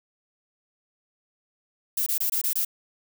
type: noise bursts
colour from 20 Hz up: violet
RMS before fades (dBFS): -25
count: 6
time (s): 1.97-2.649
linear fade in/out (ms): 5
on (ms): 94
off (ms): 23
effects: none